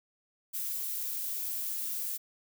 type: noise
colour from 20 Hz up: violet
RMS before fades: -35 dBFS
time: 0.53-2.18 s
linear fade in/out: 20 ms
effects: none